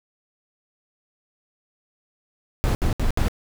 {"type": "noise bursts", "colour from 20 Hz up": "brown", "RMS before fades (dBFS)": -20, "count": 4, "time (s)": [2.64, 3.284], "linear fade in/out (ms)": 0, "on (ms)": 110, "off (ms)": 68, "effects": []}